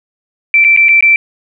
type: tone with dropouts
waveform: sine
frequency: 2338 Hz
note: D7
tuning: 8 cents flat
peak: -4 dBFS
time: 0.54-1.16 s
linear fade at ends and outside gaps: 1 ms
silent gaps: 0.642-0.647 / 0.764-0.773 / 0.885-0.89 / 1.008-1.025 s
effects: none